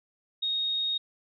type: tone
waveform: sine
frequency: 3732 Hz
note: A#7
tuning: 1 cent sharp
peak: -26 dBFS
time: 0.42-0.98 s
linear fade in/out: 10 ms
effects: none